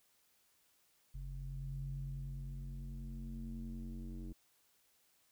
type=tone with low-pass filter sweep; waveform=square; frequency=45.33 Hz; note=F#1; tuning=35 cents flat; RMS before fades=-44 dBFS; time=1.14-4.33 s; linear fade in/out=10 ms; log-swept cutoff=110 to 290 Hz; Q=4.6; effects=white hiss -73 dBFS RMS until 5.31 s